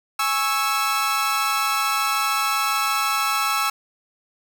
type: chord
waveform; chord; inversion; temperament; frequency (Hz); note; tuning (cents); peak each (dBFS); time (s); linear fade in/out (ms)
sawtooth; C# minor; second; equal with one note detuned; 830.6 / 1103 / 1318.5; G#5 / C#6 / E6; 0 / -9 / 0; -24 / -22 / -18; 0.19-3.7; 5
effects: none